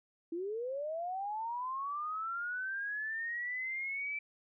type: linear sweep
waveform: sine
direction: up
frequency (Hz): 323.7 to 2331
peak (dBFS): -35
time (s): 0.32-4.19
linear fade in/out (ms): 5
effects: none